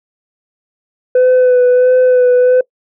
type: tone with vibrato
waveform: sine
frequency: 502 Hz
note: B4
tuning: 28 cents sharp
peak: -3 dBFS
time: 1.15-2.61 s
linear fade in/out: 5 ms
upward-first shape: sine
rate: 1.5 Hz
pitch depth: 22 cents each way
effects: noise-tail reverb RT60 0.1 s tail -23 dB re dry + tanh soft clip ceiling -5 dBFS